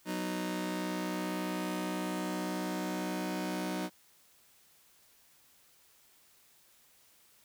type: chord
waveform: sawtooth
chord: B major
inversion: second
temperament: just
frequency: 185.21 / 246.9 / 308.7 Hz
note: F#3 / B3 / D#4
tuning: +2 / 0 / -14 cents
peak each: -33 / -38 / -33 dBFS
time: 0.05-3.9 s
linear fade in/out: 50 ms
effects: white hiss -64 dBFS RMS until 7.44 s